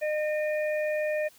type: harmonic tone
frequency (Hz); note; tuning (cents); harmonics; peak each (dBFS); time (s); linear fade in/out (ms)
609; D#5; -37; 1 / 3 / 4; -26 / -36 / -38; 0.01-1.29; 20
effects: white hiss -57 dBFS RMS until 1.38 s